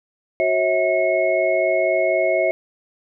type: tone cluster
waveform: sine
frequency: 368.7 / 544 / 648 / 2176 Hz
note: F#4 / C#5 / E5 / C#7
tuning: -6 / -33 / -30 / -33 cents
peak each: -24 / -22 / -18 / -25 dBFS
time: 0.4-2.51 s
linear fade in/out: 0 ms
effects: none